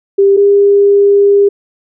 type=tone pair in turn; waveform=sine; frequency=395.8 / 402.5 Hz; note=G4 / G4; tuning=+17 / +46 cents; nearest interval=unison; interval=29 cents; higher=second; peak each=-4 dBFS; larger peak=neither; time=0.18-0.37 / 0.37-1.49 s; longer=second; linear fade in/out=10 ms; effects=none